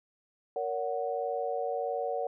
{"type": "chord", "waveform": "sine", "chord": "F# major", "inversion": "first", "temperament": "equal with one note detuned", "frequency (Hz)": [466.2, 567.7, 740], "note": ["A#4", "C#5", "F#5"], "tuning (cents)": [0, 41, 0], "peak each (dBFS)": -34, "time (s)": [0.56, 2.27], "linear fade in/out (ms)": 2, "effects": []}